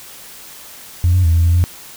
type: tone with pitch steps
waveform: sine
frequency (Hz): 87.4 / 91.5 / 82.3 / 83.7 / 84.9 / 87.8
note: F2 / F#2 / E2 / E2 / F2 / F2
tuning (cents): +2 / -19 / -2 / +27 / -48 / +10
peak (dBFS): -8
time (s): 1.04-1.64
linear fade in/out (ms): 0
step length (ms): 100
effects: tanh soft clip ceiling -6 dBFS + white hiss -37 dBFS RMS until 1.96 s